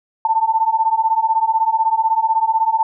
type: beating tone pair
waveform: sine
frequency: 882 / 898 Hz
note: A5 / A5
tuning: +4 / +35 cents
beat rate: 16 Hz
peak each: -17 / -16 dBFS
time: 0.25-2.83 s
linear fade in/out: 2 ms
effects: none